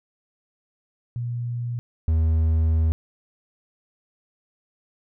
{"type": "tone pair in turn", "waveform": ["sine", "triangle"], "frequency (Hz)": [120, 80.09], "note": ["B2", "E2"], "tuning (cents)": [-49, -49], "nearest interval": "perfect fifth", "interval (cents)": 700, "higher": "first", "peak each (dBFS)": [-25, -15], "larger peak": "second", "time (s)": [[1.16, 1.79], [2.08, 2.92]], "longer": "second", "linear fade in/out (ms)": 0, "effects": []}